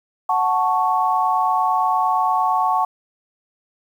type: chord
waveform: sine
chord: F# minor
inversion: none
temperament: equal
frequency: 740 / 880 / 1108.7 Hz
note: F#5 / A5 / C#6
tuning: 0 / 0 / 0 cents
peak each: -20 dBFS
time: 0.29-2.85 s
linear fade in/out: 5 ms
effects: 8-bit